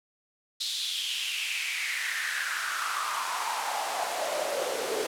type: noise with high-pass filter sweep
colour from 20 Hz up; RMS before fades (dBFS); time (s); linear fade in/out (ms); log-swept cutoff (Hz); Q
pink; -31; 0.6-5.07; 10; 4000 to 420; 5
effects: low-pass 11000 Hz 12 dB/octave